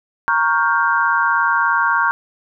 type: chord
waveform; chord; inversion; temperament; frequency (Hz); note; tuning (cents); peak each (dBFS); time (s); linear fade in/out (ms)
sine; G half-diminished seventh; first; equal with one note detuned; 932.3 / 1108.7 / 1408.3 / 1568; Bb5 / Db6 / F6 / G6; 0 / 0 / +14 / 0; -19; 0.28-2.11; 0
effects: none